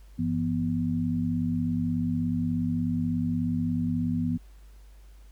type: tone cluster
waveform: sine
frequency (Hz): 97.5 / 168.5 / 245.1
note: G2 / E3 / B3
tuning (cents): -9 / +38 / -13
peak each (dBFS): -32 / -29 / -27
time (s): 0.18-4.38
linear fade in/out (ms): 20
effects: added 50 Hz sine -47 dBFS peak until 5.31 s + pink hiss -63 dBFS RMS until 5.31 s